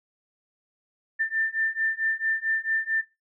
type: beating tone pair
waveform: sine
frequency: 1784 / 1788.5 Hz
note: A6 / A6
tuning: +23 / +28 cents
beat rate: 4.5 Hz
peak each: -27 / -26 dBFS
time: 1.19-3.02 s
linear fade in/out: 20 ms
effects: noise-tail reverb RT60 0.2 s tail -17 dB re dry